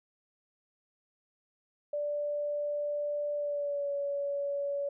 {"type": "tone with pitch glide", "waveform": "sine", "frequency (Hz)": [586, 566.4], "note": ["D5", "C#5"], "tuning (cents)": [-4, 37], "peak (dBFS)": -30, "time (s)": [1.93, 4.89], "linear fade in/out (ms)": 5, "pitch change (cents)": -59, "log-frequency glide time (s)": [3.35, 3.91], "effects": []}